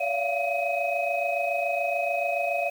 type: tone cluster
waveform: sine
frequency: 571 / 679 / 706 / 2529 Hz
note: D5 / F5 / F5 / D#7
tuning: -49 / -49 / +19 / +28 cents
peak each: -29 dBFS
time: 0-2.7 s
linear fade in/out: 10 ms
effects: tanh soft clip ceiling -14 dBFS + 8-bit